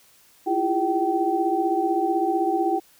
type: tone cluster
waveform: sine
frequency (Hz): 330 / 345.8 / 404.4 / 772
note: E4 / F4 / G#4 / G5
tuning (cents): +2 / -17 / -46 / -27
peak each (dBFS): -26 / -25 / -29 / -23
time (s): 0.46-2.8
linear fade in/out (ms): 20
effects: white hiss -56 dBFS RMS until 2.99 s